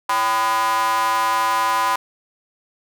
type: tone with high-pass filter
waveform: square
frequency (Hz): 111.8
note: A2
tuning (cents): +28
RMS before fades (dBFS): -19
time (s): 0.09-1.96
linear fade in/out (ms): 5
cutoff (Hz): 1000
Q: 4.9
effects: none